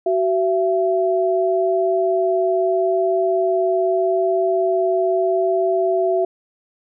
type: tone pair together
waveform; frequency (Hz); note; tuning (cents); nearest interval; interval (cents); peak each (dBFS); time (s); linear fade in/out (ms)
sine; 376.6 / 671; F#4 / E5; +31 / +31; minor seventh; 1000; -18; 0.06-6.25; 5
effects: none